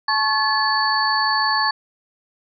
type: tone cluster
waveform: sine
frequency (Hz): 866 / 1102 / 1722 / 4477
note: A5 / C#6 / A6 / C#8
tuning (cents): -28 / -11 / -38 / +16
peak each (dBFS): -22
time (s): 0.08-1.71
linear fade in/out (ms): 5
effects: none